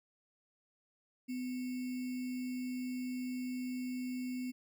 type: tone with sample-and-hold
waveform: sine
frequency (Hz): 252.3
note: B3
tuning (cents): +37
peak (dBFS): -36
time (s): 1.28-4.52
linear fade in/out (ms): 20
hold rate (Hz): 2450
effects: none